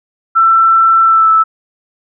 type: tone with pitch glide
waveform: sine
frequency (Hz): 1338 to 1313.5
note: E6 to E6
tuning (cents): +25 to -7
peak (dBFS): -5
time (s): 0.35-1.44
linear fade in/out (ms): 20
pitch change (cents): -32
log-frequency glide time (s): 1.04-1.31
effects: none